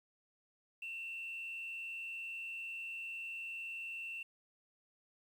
sine tone with frequency modulation, 2700 Hz, E7, 41 cents sharp, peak -40 dBFS, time 0.82-4.23 s, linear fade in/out 5 ms, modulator 80.2 Hz, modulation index 0.67, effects tanh soft clip ceiling -37 dBFS + 11-bit

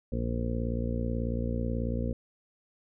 harmonic tone, 58.27 Hz, A#1, in tune, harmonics 1 / 2 / 3 / 4 / 5 / 6 / 7 / 8 / 9, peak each -32 / -34 / -41 / -34 / -42 / -46 / -47 / -40 / -40 dBFS, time 0.12-2.13 s, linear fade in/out 5 ms, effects none

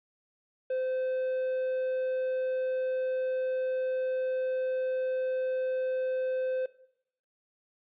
triangle tone with quantisation, 516 Hz, C5, 24 cents flat, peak -26 dBFS, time 0.7-6.66 s, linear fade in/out 5 ms, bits 9, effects noise-tail reverb RT60 0.7 s tail -17 dB re dry + resampled to 8000 Hz

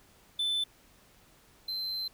triangle tone pair in turn, 3520 / 4097 Hz, A7 / C8, 0 / -37 cents, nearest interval minor third, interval 263 cents, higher second, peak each -26 / -31 dBFS, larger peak first, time 0.39-0.64 / 1.68-2.08 s, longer second, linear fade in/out 5 ms, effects pink hiss -61 dBFS RMS until 2.13 s

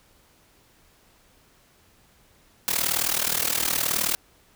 white noise with amplitude modulation, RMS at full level -21 dBFS, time 2.68-4.15 s, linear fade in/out 0 ms, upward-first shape sine, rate 39.1 Hz, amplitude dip 85%, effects pink hiss -59 dBFS RMS until 4.55 s

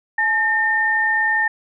sine tone pair together, 856 / 1813.8 Hz, A5 / A#6, -48 / -48 cents, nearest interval octave + minor second, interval 1300 cents, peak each -23 / -16 dBFS, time 0.18-1.48 s, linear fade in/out 5 ms, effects none

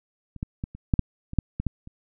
clicks, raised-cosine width 5 ms, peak -27 / -16 / -17 / -27 / -7 / -6 / -23 / -6 / -15 / -12 / -29 dBFS, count 11, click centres 0.363 / 0.429 / 0.639 / 0.75 / 0.938 / 0.993 / 1.334 / 1.387 / 1.6 / 1.667 / 1.874 s, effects none

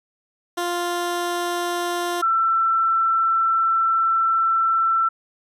15% pulse / sine tone pair in turn, 349.5 / 1338.7 Hz, F4 / E6, +1 / +26 cents, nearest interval octave + major seventh, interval 2325 cents, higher second, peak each -16 dBFS, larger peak neither, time 0.57-2.22 / 2.22-5.09 s, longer second, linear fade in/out 10 ms, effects resampled to 32000 Hz

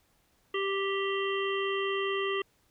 harmonic tone, 392.2 Hz, G4, 1 cent sharp, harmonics 1 / 3 / 5 / 7 / 8, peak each -30 / -35 / -37 / -38 / -39 dBFS, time 0.54-2.42 s, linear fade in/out 5 ms, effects pink hiss -69 dBFS RMS until 2.7 s

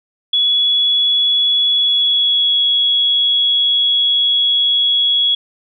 sine tone with pitch glide, 3385 to 3346 Hz, G#7 to G#7, +32 to +12 cents, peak -11 dBFS, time 0.33-5.35 s, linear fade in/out 5 ms, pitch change -20 cents, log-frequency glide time 1.71-2.63 s, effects none

